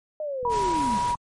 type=linear sweep; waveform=sine; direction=down; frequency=622.3 to 196 Hz; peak=-27 dBFS; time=0.2-0.98 s; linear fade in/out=2 ms
type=click train; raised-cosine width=5 ms; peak=-32 dBFS; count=31; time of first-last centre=0.43-1.155 s; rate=41.4 Hz
type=tone with vibrato; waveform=sine; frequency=967 Hz; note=B5; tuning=37 cents flat; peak=-22 dBFS; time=0.45-1.15 s; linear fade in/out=2 ms; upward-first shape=sine; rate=8.7 Hz; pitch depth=8 cents each way
type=noise; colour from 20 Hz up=pink; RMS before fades=-35 dBFS; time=0.49-1.16 s; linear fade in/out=50 ms
effects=MP3 48 kbps